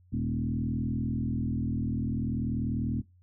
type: tone with frequency modulation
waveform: sine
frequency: 170 Hz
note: F3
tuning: 46 cents flat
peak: -27 dBFS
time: 0.12-3.02 s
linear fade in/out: 20 ms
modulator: 40.4 Hz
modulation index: 2.6
effects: noise-tail reverb RT60 0.2 s tail -21 dB re dry + added 90 Hz sine -57 dBFS peak until 3.22 s